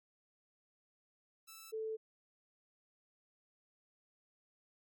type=tone pair in turn; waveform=5% pulse / sine; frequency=1318.5 / 440 Hz; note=E6 / A4; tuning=0 / 0 cents; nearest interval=octave + perfect fifth; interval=1900 cents; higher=first; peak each=-40 / -37 dBFS; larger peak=second; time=1.47-1.72 / 1.72-1.97 s; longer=neither; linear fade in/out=20 ms; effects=MP3 96 kbps